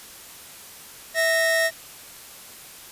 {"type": "tone pair together", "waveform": "45% pulse", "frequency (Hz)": [655, 1852.6], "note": ["E5", "A#6"], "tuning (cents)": [-11, -11], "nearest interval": "octave + tritone", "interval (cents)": 1800, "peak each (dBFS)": [-22, -21], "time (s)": [1.14, 1.71], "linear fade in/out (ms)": 50, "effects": ["white hiss -43 dBFS RMS until 2.91 s", "resampled to 32000 Hz"]}